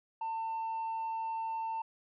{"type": "tone with tanh clipping", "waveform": "sine", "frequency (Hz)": 898, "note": "A5", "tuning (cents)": 35, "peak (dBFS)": -34, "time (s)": [0.21, 1.82], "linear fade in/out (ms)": 5, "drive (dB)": 1, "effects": []}